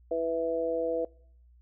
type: harmonic tone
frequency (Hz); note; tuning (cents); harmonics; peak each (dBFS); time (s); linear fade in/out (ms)
164.81; E3; 0; 2 / 3 / 4; -36 / -28 / -32; 0.11-1.05; 5
effects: noise-tail reverb RT60 0.6 s tail -25 dB re dry + added 60 Hz sine -55 dBFS peak until 1.61 s